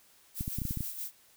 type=noise with tremolo; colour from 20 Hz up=violet; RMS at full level=-37 dBFS; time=0.34-1.12 s; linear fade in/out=50 ms; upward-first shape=sine; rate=6.2 Hz; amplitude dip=55%
type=clicks; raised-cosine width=5 ms; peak=-22 dBFS; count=8; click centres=0.409 / 0.479 / 0.586 / 0.618 / 0.653 / 0.709 / 0.773 / 0.807 s
effects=white hiss -62 dBFS RMS until 1.36 s

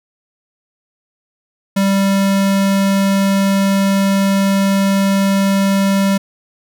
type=tone; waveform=square; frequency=196 Hz; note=G3; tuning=in tune; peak=-12 dBFS; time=1.76-6.18 s; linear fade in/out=10 ms; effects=none

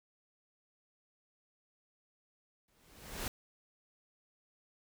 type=noise with exponential growth; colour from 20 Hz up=pink; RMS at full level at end=-36 dBFS; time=2.68-3.28 s; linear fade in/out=2 ms; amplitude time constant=130 ms; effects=none

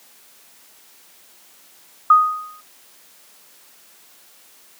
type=tone with exponential decay; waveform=sine; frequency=1244.5 Hz; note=D#6; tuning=in tune; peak=-5 dBFS; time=2.1-2.61 s; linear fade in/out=5 ms; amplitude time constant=110 ms; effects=white hiss -50 dBFS RMS until 4.79 s + high-pass 200 Hz 12 dB/octave

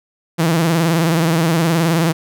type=tone with vibrato; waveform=sawtooth; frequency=164.81 Hz; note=E3; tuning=in tune; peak=-9 dBFS; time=0.38-2.13 s; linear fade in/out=20 ms; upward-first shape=sine; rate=19 Hz; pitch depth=86 cents each way; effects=none

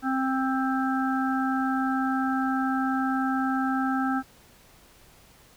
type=harmonic tone; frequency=263.7 Hz; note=C4; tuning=14 cents sharp; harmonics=1 / 3 / 5 / 6; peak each=-25 / -30 / -31 / -34 dBFS; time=0.02-4.23 s; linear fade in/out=50 ms; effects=pink hiss -55 dBFS RMS until 5.56 s

